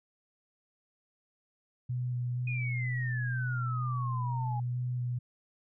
sine tone with vibrato, 123.47 Hz, B2, in tune, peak -30 dBFS, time 1.89-5.19 s, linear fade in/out 10 ms, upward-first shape square, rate 2.1 Hz, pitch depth 11 cents each way
sine exponential sweep, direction down, 2489 to 820 Hz, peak -36 dBFS, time 2.47-4.6 s, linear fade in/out 5 ms
effects none

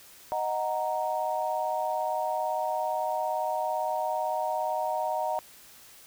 sine chord, D# minor, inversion none, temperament equal, 622.3 / 740 / 932.3 Hz, D#5 / F#5 / A#5, 0 / 0 / 0 cents, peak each -31 dBFS, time 0.32-5.39 s, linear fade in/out 0 ms, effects white hiss -52 dBFS RMS until 6.06 s

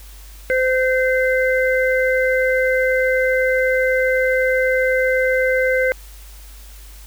harmonic tone, 516 Hz, C5, 24 cents flat, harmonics 1 / 3 / 4, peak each -16 / -21 / -22 dBFS, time 0.5-5.92 s, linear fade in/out 0 ms, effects added 50 Hz sine -37 dBFS peak until 7.06 s + white hiss -45 dBFS RMS until 7.06 s

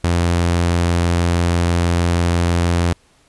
sawtooth tone, 86.2 Hz, F2, 22 cents flat, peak -10 dBFS, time 0.04-2.93 s, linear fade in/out 0 ms, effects pink hiss -55 dBFS RMS until 3.28 s + resampled to 24000 Hz

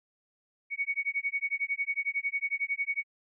sine tone with tremolo, 2233 Hz, C#7, 12 cents sharp, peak -25 dBFS, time 0.7-3.04 s, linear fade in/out 50 ms, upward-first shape sine, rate 11 Hz, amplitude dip 100%, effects none

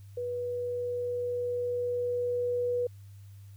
sine tone with level ramp, 488.4 Hz, B4, 19 cents flat, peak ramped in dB -31 to -26 dBFS, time 0.17-2.87 s, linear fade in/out 5 ms, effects added 99 Hz sine -46 dBFS peak until 3.56 s + white hiss -66 dBFS RMS until 3.56 s

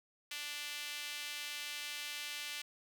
sawtooth tone with high-pass filter, 293.7 Hz, D4, in tune, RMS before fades -43 dBFS, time 0.31-2.62 s, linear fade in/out 5 ms, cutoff 2600 Hz, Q 1.6, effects none

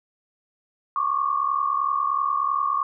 sine tone cluster, 1073 / 1116 / 1186 Hz, C6 / C#6 / D6, +43 / +11 / +17 cents, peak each -30 / -23 / -25 dBFS, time 0.96-2.83 s, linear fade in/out 2 ms, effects none

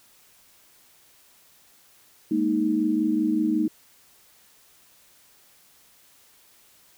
sine chord, Ab suspended second, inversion none, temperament equal with one note detuned, 207.7 / 233.1 / 312 Hz, Ab3 / Bb3 / Eb4, 0 / 0 / +5 cents, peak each -28 / -26 / -22 dBFS, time 2.31-3.68 s, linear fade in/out 5 ms, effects white hiss -57 dBFS RMS until 6.97 s

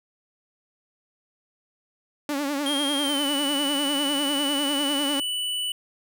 sawtooth tone with vibrato, 284.6 Hz, C#4, 46 cents sharp, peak -21 dBFS, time 2.29-5.2 s, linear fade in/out 2 ms, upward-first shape triangle, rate 10 Hz, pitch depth 100 cents each way
square tone with pitch glide, 3220 to 2970 Hz, G7 to F#7, +46 to +6 cents, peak -26 dBFS, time 2.66-5.72 s, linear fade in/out 2 ms, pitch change -140 cents, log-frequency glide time 2.98-3.29 s
effects none

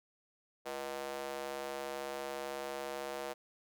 square tone with high-pass filter, 69 Hz, C#2, 7 cents flat, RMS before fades -41 dBFS, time 0.65-3.34 s, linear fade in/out 20 ms, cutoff 540 Hz, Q 2, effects none

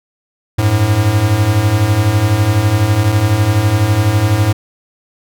square beating tone pair, 95.8 / 107.8 Hz, G2 / A2, -39 / -35 cents, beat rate 12 Hz, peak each -16 / -12 dBFS, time 0.58-4.53 s, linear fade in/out 10 ms, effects none

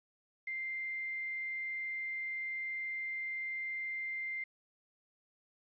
sine tone with quantisation, 2093 Hz, C7, in tune, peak -36 dBFS, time 0.47-4.44 s, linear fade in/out 5 ms, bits 10, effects resampled to 11025 Hz

